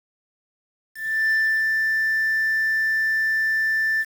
sine tone with ADSR envelope, 1770 Hz, A6, 10 cents sharp, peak -14 dBFS, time 0.94-4.05 s, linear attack 370 ms, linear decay 310 ms, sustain -3 dB, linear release 44 ms, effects tanh soft clip ceiling -16 dBFS + 7-bit

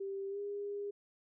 sine tone with pitch glide, 392 to 406.3 Hz, G4 to G#4, 0 to -38 cents, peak -37 dBFS, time 0-0.91 s, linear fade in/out 10 ms, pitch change +62 cents, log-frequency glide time 0.29-0.39 s, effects none

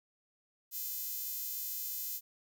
5% pulse tone with high-pass filter, 507 Hz, B4, 45 cents sharp, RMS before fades -39 dBFS, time 0.71-2.21 s, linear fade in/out 50 ms, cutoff 11000 Hz, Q 1.5, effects none

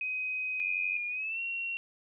sine tone, 2516 Hz, D#7, 19 cents sharp, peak -31 dBFS, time 0.01-0.97 s, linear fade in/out 2 ms
sine tone with pitch glide, 2424 to 2737 Hz, D#7 to F7, -46 to -36 cents, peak -32 dBFS, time 0.6-1.77 s, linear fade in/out 0 ms, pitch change +210 cents, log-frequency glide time 1.07-1.4 s
effects none

